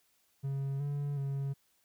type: tone with pitch steps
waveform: triangle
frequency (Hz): 137.4 / 143.5 / 138.2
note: C#3 / D3 / C#3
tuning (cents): -15 / -40 / -5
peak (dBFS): -30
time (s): 0.43-1.54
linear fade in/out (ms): 20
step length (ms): 370
effects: white hiss -72 dBFS RMS until 1.84 s